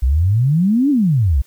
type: exponential two-way sweep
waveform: sine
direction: up then down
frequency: 59.2 to 300 to 59.2 Hz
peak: -11 dBFS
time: 0.02-1.42 s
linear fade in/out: 10 ms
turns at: 0.9 s
effects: white hiss -53 dBFS RMS until 1.46 s